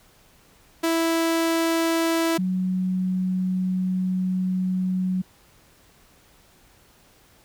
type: tone pair in turn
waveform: sawtooth / sine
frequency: 329.6 / 184.98 Hz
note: E4 / F#3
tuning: 0 / 0 cents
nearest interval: minor seventh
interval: 1000 cents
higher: first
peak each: -16 / -21 dBFS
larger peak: first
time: 0.83-2.38 / 2.38-5.22 s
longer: second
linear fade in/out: 10 ms
effects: pink hiss -56 dBFS RMS until 7.44 s